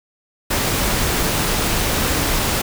pink noise, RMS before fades -19 dBFS, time 0.5-2.62 s, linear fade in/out 10 ms, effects none

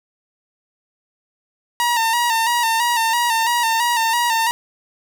sawtooth tone with vibrato, 930 Hz, A#5, 4 cents flat, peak -12 dBFS, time 1.8-4.51 s, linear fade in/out 0 ms, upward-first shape square, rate 3 Hz, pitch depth 49 cents each way, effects 9-bit

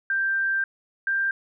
sine tone pair in turn, 1576 / 1583.7 Hz, G6 / G6, +9 / +17 cents, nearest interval unison, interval 8 cents, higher second, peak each -21 dBFS, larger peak neither, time 0.1-0.64 / 1.07-1.31 s, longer first, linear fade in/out 2 ms, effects none

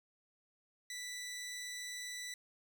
15% pulse tone, 1975.5 Hz, B6, in tune, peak -36 dBFS, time 0.9-2.34 s, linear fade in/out 2 ms, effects none

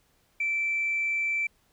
sine tone, 2332 Hz, D7, 13 cents flat, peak -24 dBFS, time 0.4-1.47 s, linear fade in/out 5 ms, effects tanh soft clip ceiling -20 dBFS + pink hiss -67 dBFS RMS until 1.72 s

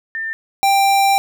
sine / square tone pair in turn, 1796 / 788.1 Hz, A6 / G5, +35 / +9 cents, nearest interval octave + major second, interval 1426 cents, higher first, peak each -21 / -12 dBFS, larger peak second, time 0.15-0.33 / 0.63-1.18 s, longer second, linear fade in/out 0 ms, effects none

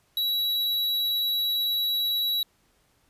square tone, 3903 Hz, B7, 21 cents flat, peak -24 dBFS, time 0.17-2.43 s, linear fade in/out 2 ms, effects pink hiss -66 dBFS RMS until 3.09 s + resampled to 32000 Hz

